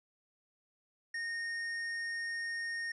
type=tone with hard clipping; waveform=sine; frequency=1847 Hz; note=A#6; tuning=16 cents flat; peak=-37 dBFS; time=1.14-2.92 s; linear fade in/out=5 ms; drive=8 dB; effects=resampled to 24000 Hz